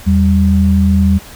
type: tone pair together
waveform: sine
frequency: 81.98 / 194.7 Hz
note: E2 / G3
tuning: -9 / -12 cents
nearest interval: octave + minor third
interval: 1497 cents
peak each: -10 dBFS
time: 0.06-1.19 s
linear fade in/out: 20 ms
effects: pink hiss -35 dBFS RMS until 1.35 s